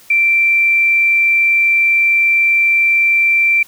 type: tone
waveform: sine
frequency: 2349 Hz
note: D7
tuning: in tune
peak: -9 dBFS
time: 0.1-3.63 s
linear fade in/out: 5 ms
effects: white hiss -44 dBFS RMS until 3.67 s